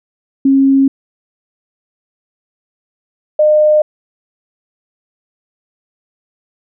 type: tone pair in turn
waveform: sine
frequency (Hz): 271.4 / 608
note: C#4 / D#5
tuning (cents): -36 / -40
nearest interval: octave + major second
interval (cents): 1396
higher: second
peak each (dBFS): -6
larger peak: neither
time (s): 0.45-0.88 / 3.39-3.82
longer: neither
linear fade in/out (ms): 5
effects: none